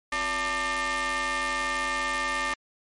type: ring-modulated tone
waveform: sawtooth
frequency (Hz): 309.2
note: D#4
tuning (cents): -11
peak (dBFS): -19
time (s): 0.12-2.54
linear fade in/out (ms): 5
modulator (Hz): 1500
effects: MP3 48 kbps